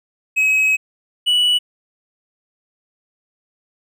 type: tone pair in turn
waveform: triangle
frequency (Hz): 2552 / 2949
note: D#7 / F#7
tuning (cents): +43 / -6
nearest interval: minor third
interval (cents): 251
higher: second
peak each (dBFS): -11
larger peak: neither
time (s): 0.36-0.77 / 1.26-1.59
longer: first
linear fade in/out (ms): 20
effects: none